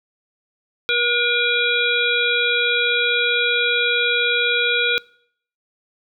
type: harmonic tone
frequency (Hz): 479.7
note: A#4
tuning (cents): +50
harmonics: 1 / 3 / 5 / 7 / 8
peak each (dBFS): -25 / -21 / -21 / -23 / -25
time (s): 0.89-4.98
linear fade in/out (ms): 0
effects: noise-tail reverb RT60 0.6 s tail -22 dB re dry